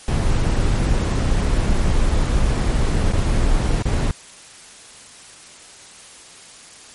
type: noise with dropouts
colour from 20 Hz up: brown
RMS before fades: -17 dBFS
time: 0.08-4.11 s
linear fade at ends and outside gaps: 1 ms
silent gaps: 3.125-3.133 / 3.824-3.855 s
effects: white hiss -42 dBFS RMS until 6.94 s + MP3 48 kbps